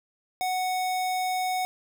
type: tone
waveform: square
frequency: 740 Hz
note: F#5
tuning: in tune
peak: -26 dBFS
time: 0.41-1.65 s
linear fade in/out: 0 ms
effects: none